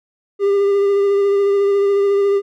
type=tone with vibrato; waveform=triangle; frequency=400 Hz; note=G4; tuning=35 cents sharp; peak=-10 dBFS; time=0.39-2.42 s; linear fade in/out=50 ms; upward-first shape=sine; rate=14 Hz; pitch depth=19 cents each way; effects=none